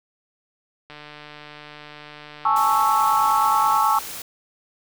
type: click train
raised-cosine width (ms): 0.3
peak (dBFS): -24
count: 430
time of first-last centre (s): 0.9-3.779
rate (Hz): 149
type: chord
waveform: sine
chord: A major seventh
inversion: third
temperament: equal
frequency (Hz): 830.6 / 880 / 1108.7 / 1318.5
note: G#5 / A5 / C#6 / E6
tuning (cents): 0 / 0 / 0 / 0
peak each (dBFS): -23 / -21 / -20 / -22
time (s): 2.45-3.99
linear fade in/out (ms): 5
type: noise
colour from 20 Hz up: white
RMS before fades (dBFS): -34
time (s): 2.56-4.22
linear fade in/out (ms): 2
effects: none